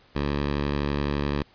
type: tone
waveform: 10% pulse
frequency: 71.8 Hz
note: D2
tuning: 39 cents flat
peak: -16 dBFS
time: 0.15-1.43 s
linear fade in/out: 10 ms
effects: pink hiss -57 dBFS RMS until 1.54 s + resampled to 11025 Hz